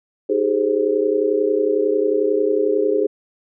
sine chord, Ab major seventh, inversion second, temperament equal with one note detuned, 311.1 / 392 / 423.1 / 523.3 Hz, Eb4 / G4 / Ab4 / C5, 0 / 0 / +32 / 0 cents, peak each -24 / -21 / -18 / -23 dBFS, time 0.29-3.07 s, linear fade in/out 10 ms, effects none

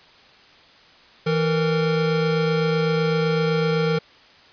square tone pair together, 162.9 / 460.8 Hz, E3 / A#4, -20 / -20 cents, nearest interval octave + tritone, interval 1800 cents, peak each -22 dBFS, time 1.26-3.99 s, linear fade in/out 10 ms, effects white hiss -50 dBFS RMS until 4.52 s + resampled to 11025 Hz

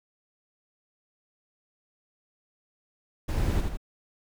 brown noise with echo, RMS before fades -26 dBFS, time 3.28-3.61 s, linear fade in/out 10 ms, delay 81 ms, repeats 2, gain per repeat -4 dB, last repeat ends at 3.772 s, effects none

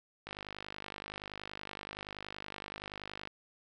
click train, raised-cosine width 0.3 ms, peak -25 dBFS, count 153, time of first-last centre 0.27-3.274 s, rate 50.6 Hz, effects none

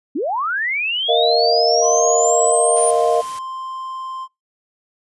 sine linear sweep, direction up, 240 to 9370 Hz, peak -18 dBFS, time 0.15-2.91 s, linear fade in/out 10 ms
sine chord, Bb suspended fourth, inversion none, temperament equal, 466.2 / 622.3 / 698.5 Hz, Bb4 / Eb5 / F5, 0 / 0 / 0 cents, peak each -17 / -18 / -17 dBFS, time 1.08-3.22 s, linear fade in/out 20 ms
triangle tone, 1046.5 Hz, C6, in tune, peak -24 dBFS, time 1.81-4.28 s, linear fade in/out 50 ms
white noise, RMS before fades -36 dBFS, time 2.76-3.39 s, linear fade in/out 5 ms
effects noise-tail reverb RT60 0.2 s tail -25 dB re dry + resampled to 24000 Hz

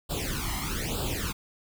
pink noise with flanger, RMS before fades -31 dBFS, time 0.09-1.33 s, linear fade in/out 20 ms, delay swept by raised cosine 0.24 to 0.99 ms, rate 1.1 Hz, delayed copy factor +0.95, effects none

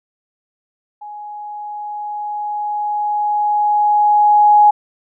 sine tone with level ramp, 835 Hz, G#5, 9 cents sharp, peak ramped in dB -29 to -5 dBFS, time 1.01-4.71 s, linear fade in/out 10 ms, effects none

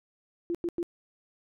sine tone bursts, 343.1 Hz, F4, 31 cents flat, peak -27 dBFS, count 3, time 0.5-0.829 s, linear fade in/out 0 ms, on 47 ms, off 94 ms, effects none

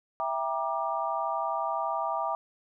sine chord, E half-diminished seventh, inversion none, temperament just, 659.3 / 791.1 / 949.3 / 1186.7 Hz, E5 / G5 / Bb5 / D6, 0 / +16 / +31 / +18 cents, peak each -33 dBFS, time 0.2-2.35 s, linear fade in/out 0 ms, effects none

